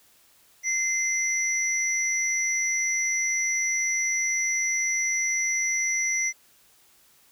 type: tone pair together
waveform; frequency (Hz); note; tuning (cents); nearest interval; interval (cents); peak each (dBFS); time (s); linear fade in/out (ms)
sine; 2078 / 5894; C7 / F#8; -12 / -8; octave + tritone; 1804; -25; 0.63-6.33; 50
effects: tanh soft clip ceiling -15 dBFS + white hiss -59 dBFS RMS until 7.31 s